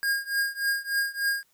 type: tone with tremolo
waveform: square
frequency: 1623 Hz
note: G#6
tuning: 40 cents flat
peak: -22 dBFS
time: 0.03-1.43 s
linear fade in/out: 0 ms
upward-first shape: triangle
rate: 3.4 Hz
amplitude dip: 95%
effects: white hiss -67 dBFS RMS until 1.53 s